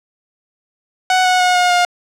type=tone with pitch steps; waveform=sawtooth; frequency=742 / 733.9 / 725.9 / 718 / 710.1 Hz; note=F#5 / F#5 / F#5 / F5 / F5; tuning=+5 / -14 / -33 / +48 / +29 cents; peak=-7 dBFS; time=1.1-1.85 s; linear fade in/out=2 ms; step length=150 ms; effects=low-pass 7000 Hz 12 dB/octave + 8-bit